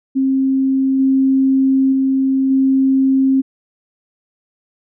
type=tone with level steps; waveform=sine; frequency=266.9 Hz; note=C4; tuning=35 cents sharp; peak=-12 / -10 / -12 / -10 dBFS; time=0.15-3.42 s; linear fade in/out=20 ms; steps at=0.99 / 1.92 / 2.5 s; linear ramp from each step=10 ms; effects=none